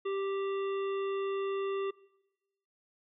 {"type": "harmonic tone", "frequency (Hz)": 392, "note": "G4", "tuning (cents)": 0, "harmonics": [1, 3, 5, 7, 9], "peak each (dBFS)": [-31, -41, -50, -49, -53], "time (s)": [0.05, 1.91], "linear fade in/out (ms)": 10, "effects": ["noise-tail reverb RT60 1.0 s tail -22 dB re dry"]}